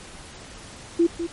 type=tone with echo; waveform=sine; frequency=338.1 Hz; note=E4; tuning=44 cents sharp; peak=-14 dBFS; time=0.99-1.07 s; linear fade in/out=10 ms; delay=200 ms; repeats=1; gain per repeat=-10 dB; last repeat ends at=1.27 s; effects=pink hiss -42 dBFS RMS until 1.32 s + MP3 48 kbps